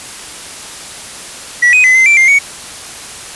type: tone with pitch steps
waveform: triangle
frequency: 1943 / 2504 / 2024 / 2069 / 2344 / 2107 / 2237 Hz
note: B6 / D#7 / B6 / C7 / D7 / C7 / C#7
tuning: -29 / +10 / +42 / -20 / -4 / +12 / +15 cents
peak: -3 dBFS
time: 1.62-2.39 s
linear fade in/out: 10 ms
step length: 110 ms
effects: white hiss -28 dBFS RMS until 3.35 s + resampled to 24000 Hz